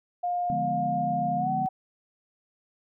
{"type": "tone with pitch glide", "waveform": "sine", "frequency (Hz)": [709, 755.5], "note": ["F5", "F#5"], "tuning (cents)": [26, 36], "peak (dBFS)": -25, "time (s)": [0.23, 1.69], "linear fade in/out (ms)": 10, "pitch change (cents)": 110, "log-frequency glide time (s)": [1.37, 1.5]}
{"type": "chord", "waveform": "sine", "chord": "D diminished seventh", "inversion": "none", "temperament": "equal", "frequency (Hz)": [146.83, 174.61, 207.7, 246.9], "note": ["D3", "F3", "Ab3", "Cb4"], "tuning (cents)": [0, 0, 0, 0], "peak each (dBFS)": -35, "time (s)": [0.5, 1.66], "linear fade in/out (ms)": 0}
{"effects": []}